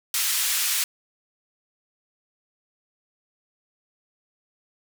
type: band-pass noise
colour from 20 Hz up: white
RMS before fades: -24 dBFS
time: 0.14-0.84 s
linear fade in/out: 2 ms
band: 1700 to 15000 Hz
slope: 12 dB/octave
effects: none